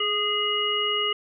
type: harmonic tone with a mistuned harmonic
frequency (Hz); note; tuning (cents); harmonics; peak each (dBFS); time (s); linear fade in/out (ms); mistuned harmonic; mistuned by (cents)
412.8; G#4; -10; 1 / 3 / 5 / 7; -30 / -29 / -32 / -24; 0-1.13; 5; 1; +25
effects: none